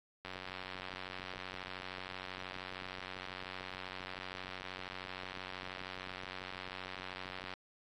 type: click train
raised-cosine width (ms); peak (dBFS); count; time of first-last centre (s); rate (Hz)
0.3; -27; 678; 0.25-7.537; 92.9
effects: AAC 48 kbps